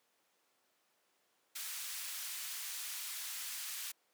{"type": "band-pass noise", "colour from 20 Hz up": "white", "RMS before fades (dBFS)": -43, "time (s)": [1.55, 3.92], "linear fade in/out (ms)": 10, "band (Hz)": [1500, 16000], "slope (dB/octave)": 12, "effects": ["pink hiss -75 dBFS RMS until 4.13 s", "high-pass 400 Hz 12 dB/octave"]}